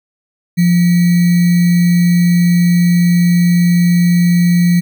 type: tone with sample-and-hold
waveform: sine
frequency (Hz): 174.61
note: F3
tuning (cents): 0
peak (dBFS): -7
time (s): 0.57-4.81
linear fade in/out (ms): 20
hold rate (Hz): 2100
effects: none